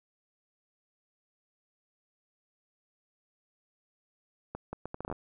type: accelerating click train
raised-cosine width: 1 ms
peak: -23 dBFS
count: 10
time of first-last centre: 4.55-5.126 s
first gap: 180 ms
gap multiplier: 0.7
effects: none